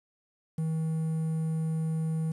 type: tone with quantisation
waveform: triangle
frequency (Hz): 160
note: D#3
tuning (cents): +49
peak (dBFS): -25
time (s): 0.58-2.32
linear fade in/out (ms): 5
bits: 9
effects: resampled to 32000 Hz